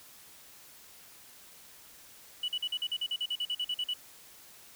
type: tone bursts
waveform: sine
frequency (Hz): 2953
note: F#7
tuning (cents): -4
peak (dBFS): -28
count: 16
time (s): 2.43-3.937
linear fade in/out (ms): 5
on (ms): 52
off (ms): 45
effects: tanh soft clip ceiling -26 dBFS + white hiss -54 dBFS RMS until 4.75 s